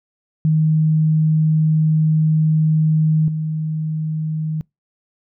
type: tone with level steps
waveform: sine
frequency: 156.5 Hz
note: D#3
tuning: 10 cents sharp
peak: -12 / -19 dBFS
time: 0.45-4.61 s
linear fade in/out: 0 ms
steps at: 3.28 s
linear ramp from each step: 2 ms
effects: noise-tail reverb RT60 0.2 s tail -26 dB re dry